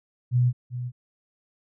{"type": "tone with echo", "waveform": "sine", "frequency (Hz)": 123.47, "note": "B2", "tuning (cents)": 0, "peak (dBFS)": -17, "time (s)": [0.31, 0.53], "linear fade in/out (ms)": 50, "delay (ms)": 390, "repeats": 1, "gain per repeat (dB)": -11, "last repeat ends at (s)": 0.92, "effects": []}